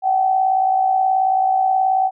sine tone with amplitude modulation, 761 Hz, F#5, 48 cents sharp, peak -11 dBFS, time 0.02-2.11 s, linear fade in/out 50 ms, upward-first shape sine, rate 58.6 Hz, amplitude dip 55%, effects none

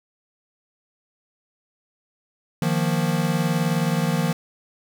square chord, Eb suspended second, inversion none, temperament equal, 155.56 / 174.61 / 233.1 Hz, Eb3 / F3 / Bb3, 0 / 0 / 0 cents, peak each -24 / -24 / -28 dBFS, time 2.62-4.33 s, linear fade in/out 2 ms, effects none

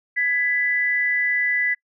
sine tone pair together, 1673 / 1989.5 Hz, G#6 / B6, +12 / +12 cents, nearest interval minor third, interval 300 cents, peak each -26 / -19 dBFS, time 0.16-1.75 s, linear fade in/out 20 ms, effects noise-tail reverb RT60 0.1 s tail -26 dB re dry

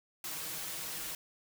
white noise with comb filter, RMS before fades -40 dBFS, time 0.24-1.15 s, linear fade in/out 2 ms, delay 6.3 ms, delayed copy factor +0.85, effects none

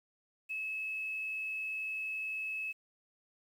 sine tone with quantisation, 2589 Hz, E7, 32 cents flat, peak -35 dBFS, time 0.49-2.73 s, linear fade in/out 20 ms, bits 10, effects none

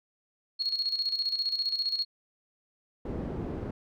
sine tone with tremolo, 4309 Hz, C#8, 50 cents flat, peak -25 dBFS, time 0.59-2.05 s, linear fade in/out 20 ms, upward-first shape square, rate 15 Hz, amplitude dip 60%
white low-pass noise, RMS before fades -35 dBFS, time 3.05-3.71 s, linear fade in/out 5 ms, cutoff 310 Hz, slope 12 dB/octave
effects none

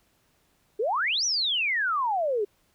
sine exponential two-way sweep, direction up then down, 392 to 6070 to 392 Hz, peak -23 dBFS, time 0.79-2.45 s, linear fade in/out 10 ms, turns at 1.25 s, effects pink hiss -67 dBFS RMS until 2.74 s

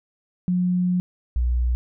sine tone pair in turn, 180 / 60.8 Hz, F#3 / B1, -47 / -26 cents, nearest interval octave + perfect fifth, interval 1879 cents, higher first, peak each -18 dBFS, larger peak neither, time 0.48-1 / 1.36-1.75 s, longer first, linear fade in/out 0 ms, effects none

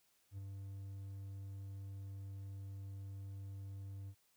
triangle tone with ADSR envelope, 98 Hz, G2, in tune, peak -40 dBFS, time 0.31-4.15 s, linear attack 71 ms, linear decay 10 ms, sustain -3 dB, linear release 64 ms, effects white hiss -75 dBFS RMS until 4.36 s

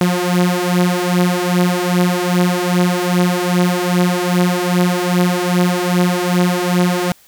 sawtooth beating tone pair, 177.2 / 179.7 Hz, F3 / F3, +25 / +50 cents, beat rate 2.5 Hz, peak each -12 dBFS, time 0.01-7.12 s, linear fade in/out 2 ms, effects white hiss -49 dBFS RMS until 7.27 s

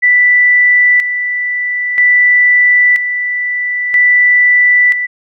sine tone with tremolo, 1975.5 Hz, B6, in tune, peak -5 dBFS, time 0.02-5.07 s, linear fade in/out 20 ms, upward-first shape square, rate 0.51 Hz, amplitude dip 60%, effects none

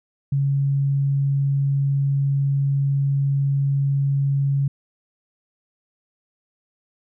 sine tone, 139 Hz, C#3, 5 cents sharp, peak -17 dBFS, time 0.32-4.68 s, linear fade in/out 5 ms, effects none

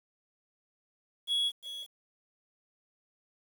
triangle tone with echo, 3348 Hz, G#7, 13 cents sharp, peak -25 dBFS, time 1.27-1.52 s, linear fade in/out 50 ms, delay 350 ms, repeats 1, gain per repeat -12 dB, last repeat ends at 1.87 s, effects 9-bit

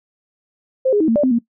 sine tone with pitch steps, 523 / 413.7 / 316.7 / 227.4 / 587 / 258.3 / 234.1 Hz, C5 / G#4 / D#4 / A#3 / D5 / C4 / A#3, -1 / -7 / +31 / -43 / -1 / -22 / +8 cents, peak -12 dBFS, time 0.85-1.389 s, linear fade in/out 10 ms, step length 77 ms, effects noise-tail reverb RT60 0.1 s tail -19 dB re dry

